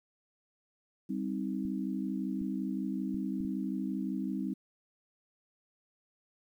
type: chord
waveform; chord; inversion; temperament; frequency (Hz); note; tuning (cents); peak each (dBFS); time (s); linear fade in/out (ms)
sine; C minor; second; just; 196.22 / 261.6 / 314; G3 / C4 / Eb4; +2 / 0 / +16; -35 / -36 / -38; 1.09-4.54; 10
type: clicks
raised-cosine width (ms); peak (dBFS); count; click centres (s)
5; -35; 5; 1.652 / 2.415 / 3.145 / 3.406 / 3.449
effects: 11-bit